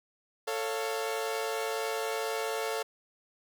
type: chord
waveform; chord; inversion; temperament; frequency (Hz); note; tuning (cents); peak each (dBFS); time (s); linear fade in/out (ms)
sawtooth; A augmented; none; equal with one note detuned; 444.3 / 554.4 / 698.5; A4 / C#5 / E#5; +17 / 0 / 0; -29 / -33 / -34; 0.47-2.83; 10
effects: none